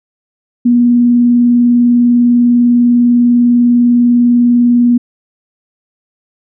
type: tone with vibrato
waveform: sine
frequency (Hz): 241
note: B3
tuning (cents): -42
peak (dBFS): -5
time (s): 0.65-4.98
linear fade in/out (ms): 10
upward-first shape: square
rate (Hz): 20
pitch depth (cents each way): 22
effects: none